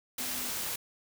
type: tone in noise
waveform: sine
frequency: 251.6 Hz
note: B3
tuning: 32 cents sharp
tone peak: -46 dBFS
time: 0.2-0.5 s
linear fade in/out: 5 ms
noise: white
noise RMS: -35 dBFS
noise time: 0.18-0.76 s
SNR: -14 dB
effects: none